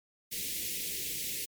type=band-stop noise; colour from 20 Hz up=white; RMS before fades=-36 dBFS; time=0.31-1.46 s; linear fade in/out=20 ms; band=500 to 2000 Hz; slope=48 dB/octave; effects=MP3 96 kbps